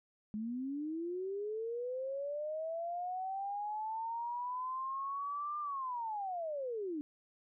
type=linear two-way sweep; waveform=sine; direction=up then down; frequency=207.7 to 1200 to 284 Hz; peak=-36 dBFS; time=0.34-7.01 s; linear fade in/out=0 ms; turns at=5.6 s; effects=none